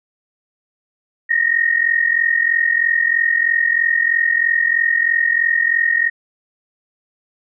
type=tone pair together; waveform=sine; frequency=1841.9 / 1885 Hz; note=A#6 / A#6; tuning=-21 / +19 cents; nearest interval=unison; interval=40 cents; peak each=-16 dBFS; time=1.29-6.1 s; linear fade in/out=20 ms; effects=none